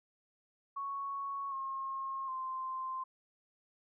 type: tone with pitch steps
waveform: sine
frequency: 1108.7 / 1075.9 / 1044.1 Hz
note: C#6 / C6 / C6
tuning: 0 / +48 / -4 cents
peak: -36 dBFS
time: 0.76-3.04 s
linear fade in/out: 10 ms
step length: 760 ms
effects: none